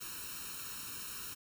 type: noise with comb filter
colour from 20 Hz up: white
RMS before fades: -44 dBFS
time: 0-1.35 s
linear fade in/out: 20 ms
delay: 0.73 ms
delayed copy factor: +1
effects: none

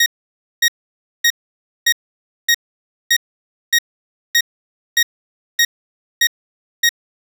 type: tone bursts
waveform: 20% pulse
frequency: 1876 Hz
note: A#6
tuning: 11 cents sharp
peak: -5 dBFS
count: 12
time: 0-6.892 s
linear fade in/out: 5 ms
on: 61 ms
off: 560 ms
effects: none

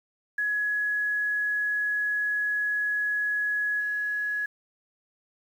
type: tone with level steps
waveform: sine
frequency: 1682 Hz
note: G#6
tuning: 22 cents sharp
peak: -24 / -26 dBFS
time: 0.38-4.46 s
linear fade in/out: 5 ms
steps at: 3.8 s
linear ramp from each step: 10 ms
effects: 9-bit

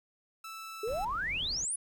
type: tone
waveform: sawtooth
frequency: 1318.5 Hz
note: E6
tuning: in tune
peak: -38 dBFS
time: 0.44-1.05 s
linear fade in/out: 5 ms
type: exponential sweep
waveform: sine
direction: up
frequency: 404.5 to 10548 Hz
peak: -31 dBFS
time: 0.83-1.76 s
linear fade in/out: 5 ms
type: noise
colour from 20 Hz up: brown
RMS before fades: -45 dBFS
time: 0.87-1.65 s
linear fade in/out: 5 ms
effects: none

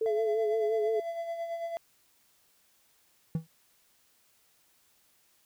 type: tone with vibrato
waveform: sine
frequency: 434 Hz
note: A4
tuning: 24 cents flat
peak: -26 dBFS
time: 0.01-1 s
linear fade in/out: 5 ms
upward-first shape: sine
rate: 5.8 Hz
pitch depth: 54 cents each way
type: tone with tremolo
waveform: triangle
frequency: 673 Hz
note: E5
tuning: 36 cents sharp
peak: -29 dBFS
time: 0.06-1.77 s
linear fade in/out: 0 ms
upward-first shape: sine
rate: 9 Hz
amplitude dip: 50%
type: tone with exponential decay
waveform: triangle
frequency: 161.6 Hz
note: E3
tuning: 34 cents flat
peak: -22 dBFS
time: 3.35-3.47 s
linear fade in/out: 2 ms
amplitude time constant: 25 ms
effects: white hiss -67 dBFS RMS until 5.45 s

